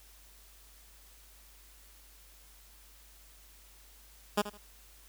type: tone with echo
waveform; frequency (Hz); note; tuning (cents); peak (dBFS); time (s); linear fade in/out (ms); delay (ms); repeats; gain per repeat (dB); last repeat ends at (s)
10% pulse; 206.8; G#3; -7; -17; 4.37-4.42; 10; 79; 2; -13; 4.578
effects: added 50 Hz sine -58 dBFS peak until 5.08 s + white hiss -59 dBFS RMS until 5.08 s